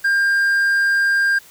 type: tone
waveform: triangle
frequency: 1600 Hz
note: G6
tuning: 35 cents sharp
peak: -12 dBFS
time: 0.04-1.39 s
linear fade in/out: 10 ms
effects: white hiss -46 dBFS RMS until 1.5 s